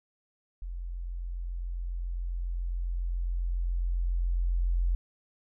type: tone with level ramp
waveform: sine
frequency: 43.65 Hz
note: F1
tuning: in tune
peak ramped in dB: -34 to -23 dBFS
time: 0.62-4.95 s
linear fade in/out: 0 ms
effects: none